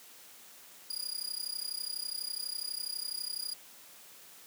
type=tone with amplitude modulation; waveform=sawtooth; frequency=4861 Hz; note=D#8; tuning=41 cents flat; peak=-29 dBFS; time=0.9-3.54 s; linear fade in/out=5 ms; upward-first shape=sine; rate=32.1 Hz; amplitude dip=90%; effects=white hiss -54 dBFS RMS until 4.46 s + high-pass 150 Hz 12 dB/octave